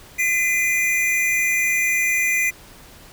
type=tone pair together; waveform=square; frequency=2028 / 2412 Hz; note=B6 / D7; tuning=+45 / +46 cents; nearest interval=minor third; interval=301 cents; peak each=-21 dBFS; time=0.18-2.51 s; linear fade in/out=20 ms; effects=pink hiss -45 dBFS RMS until 3.12 s